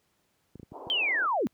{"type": "clicks", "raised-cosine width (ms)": 3, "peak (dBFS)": -31, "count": 5, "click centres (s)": [0.556, 0.597, 0.631, 0.72, 0.87]}
{"type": "band-pass noise", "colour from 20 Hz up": "white", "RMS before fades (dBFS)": -43, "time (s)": [0.71, 1.29], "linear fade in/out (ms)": 50, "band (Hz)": [300, 970], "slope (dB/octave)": 48}
{"type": "linear sweep", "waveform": "sine", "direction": "down", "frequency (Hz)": [3200, 185], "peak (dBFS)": -24, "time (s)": [0.9, 1.47], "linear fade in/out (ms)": 0}
{"effects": ["pink hiss -72 dBFS RMS until 1.53 s", "high-pass 80 Hz 12 dB/octave"]}